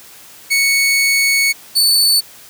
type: tone pair in turn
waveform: sawtooth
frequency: 2217 / 4486 Hz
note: C#7 / C#8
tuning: 0 / +20 cents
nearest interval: octave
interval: 1220 cents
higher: second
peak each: -8 / -7 dBFS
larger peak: second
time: 0.5-1.53 / 1.75-2.21 s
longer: first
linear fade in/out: 20 ms
effects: white hiss -40 dBFS RMS until 2.49 s + high-pass 60 Hz 12 dB/octave